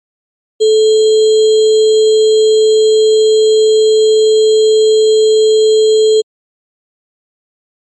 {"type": "tone with sample-and-hold", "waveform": "sine", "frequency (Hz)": 434.8, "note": "A4", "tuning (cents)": -21, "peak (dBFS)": -5, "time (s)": [0.6, 6.22], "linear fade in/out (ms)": 20, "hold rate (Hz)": 3675, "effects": ["MP3 32 kbps"]}